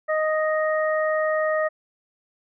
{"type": "harmonic tone", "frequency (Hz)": 622.3, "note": "D#5", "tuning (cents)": 0, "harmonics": [1, 2, 3], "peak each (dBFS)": [-21, -28, -28], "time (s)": [0.08, 1.69], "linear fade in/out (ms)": 20, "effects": []}